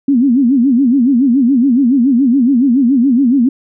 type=tone with vibrato; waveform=sine; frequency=256.1 Hz; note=C4; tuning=37 cents flat; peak=-7 dBFS; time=0.08-3.49 s; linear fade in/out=5 ms; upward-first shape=sine; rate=7.1 Hz; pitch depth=190 cents each way; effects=none